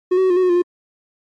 triangle tone with pitch steps, 364.6 / 376.9 / 374.1 / 354.3 / 371.3 / 364.4 / 349.6 / 354.4 Hz, F#4 / F#4 / F#4 / F4 / F#4 / F#4 / F4 / F4, -25 / +32 / +19 / +25 / +6 / -26 / +2 / +25 cents, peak -10 dBFS, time 0.11-0.622 s, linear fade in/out 10 ms, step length 64 ms, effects MP3 48 kbps

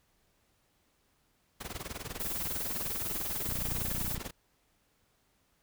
pink noise with tremolo, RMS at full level -38 dBFS, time 1.6-4.31 s, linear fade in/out 10 ms, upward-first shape sine, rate 20 Hz, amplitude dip 85%
violet noise, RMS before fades -36 dBFS, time 2.2-4.15 s, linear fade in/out 0 ms
click train, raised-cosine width 5 ms, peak -27 dBFS, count 22, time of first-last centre 3.49-4.179 s, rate 30.5 Hz
effects pink hiss -72 dBFS RMS until 5.62 s

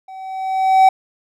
triangle tone with level ramp, 762 Hz, G5, 49 cents flat, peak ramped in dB -31 to -3 dBFS, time 0.08-0.89 s, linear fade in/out 5 ms, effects none

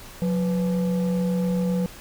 sine tone pair together, 181.05 / 495.8 Hz, F#3 / B4, -37 / +7 cents, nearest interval octave + perfect fourth, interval 1744 cents, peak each -19 / -26 dBFS, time 0.22-1.86 s, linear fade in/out 0 ms, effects tanh soft clip ceiling -18 dBFS + pink hiss -43 dBFS RMS until 2 s

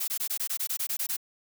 blue noise bursts, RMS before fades -30 dBFS, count 12, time 0-1.168 s, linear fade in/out 10 ms, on 79 ms, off 20 ms, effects none

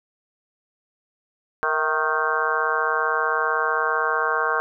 harmonic tone with a mistuned harmonic, 155.56 Hz, D#3, in tune, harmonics 3 / 4 / 5 / 6 / 7 / 8 / 9 / 10, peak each -28 / -31 / -31 / -31 / -25 / -29 / -28 / -25 dBFS, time 1.63-4.6 s, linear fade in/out 0 ms, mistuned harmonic 4, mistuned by +64 cents, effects none

